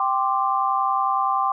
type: chord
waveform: sine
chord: G suspended fourth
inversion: none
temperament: just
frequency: 784 / 1045.3 / 1176 Hz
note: G5 / C6 / D6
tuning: 0 / -2 / +2 cents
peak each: -23 dBFS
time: 0-1.52 s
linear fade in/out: 2 ms
effects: none